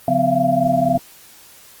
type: tone cluster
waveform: sine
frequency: 141.1 / 180 / 253.1 / 669 / 693 Hz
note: C#3 / F#3 / B3 / E5 / F5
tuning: +31 / -47 / +43 / +25 / -14 cents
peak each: -25 / -25 / -21 / -18 / -18 dBFS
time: 0.08-0.98 s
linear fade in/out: 2 ms
effects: white hiss -45 dBFS RMS until 1.8 s + Opus 32 kbps